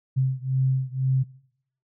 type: beating tone pair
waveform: sine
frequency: 130.8 / 132.8 Hz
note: C3 / C3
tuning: 0 / +26 cents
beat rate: 2 Hz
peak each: -23 / -24 dBFS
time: 0.16-1.24 s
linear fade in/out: 20 ms
effects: noise-tail reverb RT60 0.7 s tail -22 dB re dry